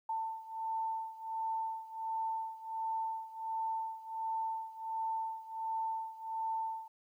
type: beating tone pair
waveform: sine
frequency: 892 / 893.4 Hz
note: A5 / A5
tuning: +23 / +26 cents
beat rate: 1.4 Hz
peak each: -37 / -40 dBFS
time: 0.09-6.88 s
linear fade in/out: 5 ms
effects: 12-bit